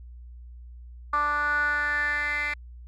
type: tone with band-pass filter sweep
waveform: 10% pulse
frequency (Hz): 293.7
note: D4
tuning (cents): 0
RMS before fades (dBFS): -26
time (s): 1.13-2.54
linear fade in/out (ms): 5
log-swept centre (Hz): 1200 to 2200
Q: 6.7
effects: added 60 Hz sine -41 dBFS peak until 2.87 s